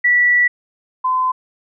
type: tone pair in turn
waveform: sine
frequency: 1950 / 1023.8 Hz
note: B6 / C6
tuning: -23 / -38 cents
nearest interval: major seventh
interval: 1115 cents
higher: first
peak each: -10 / -14 dBFS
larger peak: first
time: 0.04-0.48 / 1.04-1.32 s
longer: first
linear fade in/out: 10 ms
effects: none